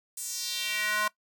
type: tone with high-pass filter sweep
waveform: square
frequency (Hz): 211.2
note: G#3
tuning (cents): +29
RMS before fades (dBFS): -31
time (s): 0.17-1.08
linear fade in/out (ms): 5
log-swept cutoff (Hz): 8800 to 1100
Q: 2.3
effects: noise-tail reverb RT60 0.1 s tail -20 dB re dry